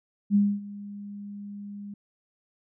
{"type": "tone with ADSR envelope", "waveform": "sine", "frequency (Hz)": 203.2, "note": "G#3", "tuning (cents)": -38, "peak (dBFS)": -16, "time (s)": [0.3, 1.94], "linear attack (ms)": 51, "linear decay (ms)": 250, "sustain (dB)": -20, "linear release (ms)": 4, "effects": []}